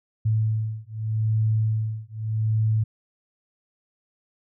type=beating tone pair; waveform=sine; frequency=109.2 / 110.02 Hz; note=A2 / A2; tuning=-13 / 0 cents; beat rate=0.82 Hz; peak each=-24 / -24 dBFS; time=0.25-2.84 s; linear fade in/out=10 ms; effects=none